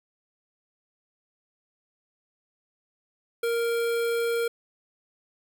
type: tone with notch filter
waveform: square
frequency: 466.2 Hz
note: A#4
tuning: in tune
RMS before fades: -26 dBFS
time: 3.43-4.48 s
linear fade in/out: 5 ms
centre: 5900 Hz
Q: 1.6
effects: none